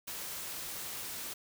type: noise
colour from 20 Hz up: white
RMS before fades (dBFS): -41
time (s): 0.07-1.34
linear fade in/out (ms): 10
effects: none